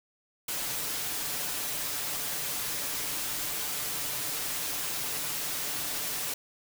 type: noise with comb filter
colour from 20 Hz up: white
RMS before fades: -33 dBFS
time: 0.48-6.34 s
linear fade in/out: 5 ms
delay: 6.8 ms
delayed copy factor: +0.5
effects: none